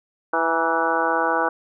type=harmonic tone with a mistuned harmonic; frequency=164.8 Hz; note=E3; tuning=in tune; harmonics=2 / 3 / 4 / 5 / 6 / 7 / 8 / 9; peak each=-29 / -26 / -27 / -25 / -26 / -27 / -29 / -25 dBFS; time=0.33-1.49 s; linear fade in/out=5 ms; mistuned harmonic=6; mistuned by=-49 cents; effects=none